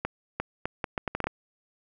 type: accelerating click train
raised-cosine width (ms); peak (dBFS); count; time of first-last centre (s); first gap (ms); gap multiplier
0.5; -13; 10; 0.05-1.27; 350; 0.73
effects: none